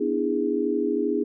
sine chord, E dominant seventh, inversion second, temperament just, 247.2 / 296.7 / 329.6 / 412 Hz, B3 / D4 / E4 / G#4, +2 / +18 / 0 / -14 cents, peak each -29 / -27 / -28 / -25 dBFS, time 0-1.24 s, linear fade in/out 10 ms, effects none

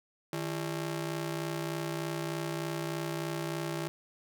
sawtooth ring-modulated tone, 247.7 Hz, B3, 5 cents sharp, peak -26 dBFS, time 0.33-3.88 s, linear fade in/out 0 ms, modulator 92.2 Hz, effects none

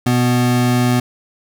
square tone pair together, 123.16 / 246.9 Hz, B2 / B3, -4 / 0 cents, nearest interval octave, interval 1204 cents, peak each -16 dBFS, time 0.06-1 s, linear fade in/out 5 ms, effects none

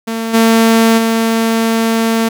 sawtooth tone with level steps, 226.2 Hz, A3, 48 cents sharp, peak -13 / -3 / -7 dBFS, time 0.07-2.29 s, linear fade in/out 10 ms, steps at 0.33 / 0.97 s, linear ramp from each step 20 ms, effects none

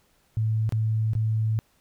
sine tone with dropouts, 110 Hz, A2, in tune, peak -21 dBFS, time 0.37-1.59 s, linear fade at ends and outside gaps 0 ms, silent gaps 0.692-0.723 / 1.134-1.152 s, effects pink hiss -65 dBFS RMS until 1.8 s

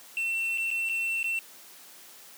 triangle tone with dropouts, 2698 Hz, E7, 40 cents sharp, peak -25 dBFS, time 0.17-1.39 s, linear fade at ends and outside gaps 1 ms, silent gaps 0.576-0.581 / 0.705-0.712 / 0.89-0.895 / 1.23-1.242 s, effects white hiss -50 dBFS RMS until 2.37 s + high-pass 200 Hz 12 dB/octave

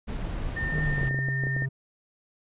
brown noise, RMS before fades -31 dBFS, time 0.07-1.1 s, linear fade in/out 20 ms
sine tone, 1814 Hz, A#6, 48 cents flat, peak -29 dBFS, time 0.56-1.66 s, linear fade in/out 10 ms
triangle tone with pitch glide, 153 to 133.97 Hz, D#3 to C3, -29 to +41 cents, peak -25 dBFS, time 0.72-1.69 s, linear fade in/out 10 ms, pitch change -230 cents, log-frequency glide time 0.82-1.07 s
clicks, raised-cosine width 2 ms, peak -22 dBFS, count 11, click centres 0.783 / 0.982 / 1.032 / 1.11 / 1.145 / 1.189 / 1.286 / 1.437 / 1.469 / 1.565 / 1.622 s
effects resampled to 8000 Hz

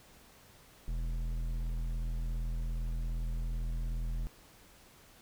sine tone with hard clipping, 41.31 Hz, E1, 4 cents sharp, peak -34 dBFS, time 0.88-4.27 s, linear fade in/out 0 ms, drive 9 dB, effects pink hiss -59 dBFS RMS until 5.21 s

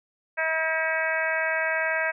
harmonic tone, 320.7 Hz, E4, 48 cents flat, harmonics 2 / 3 / 4 / 5 / 6 / 7 / 8, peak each -29 / -34 / -37 / -27 / -30 / -32 / -36 dBFS, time 0.37-2.12 s, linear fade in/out 20 ms, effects none

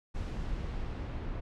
brown noise with low-pass filter sweep, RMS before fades -36 dBFS, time 0.14-1.41 s, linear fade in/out 20 ms, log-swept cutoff 6800 to 2800 Hz, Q 0.72, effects none

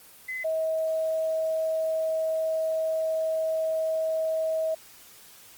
sine tone pair in turn, 2031 / 639.7 Hz, B6 / D#5, +48 / +48 cents, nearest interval octave + minor sixth, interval 2000 cents, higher first, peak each -30 / -24 dBFS, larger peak second, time 0.28-0.44 / 0.44-4.75 s, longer second, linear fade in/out 10 ms, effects white hiss -51 dBFS RMS until 5.57 s + Opus 24 kbps

